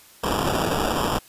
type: noise with sample-and-hold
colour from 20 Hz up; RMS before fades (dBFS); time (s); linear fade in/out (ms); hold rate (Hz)
blue; -23; 0.23-1.19; 10; 2100
effects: white hiss -50 dBFS RMS until 1.28 s + resampled to 32000 Hz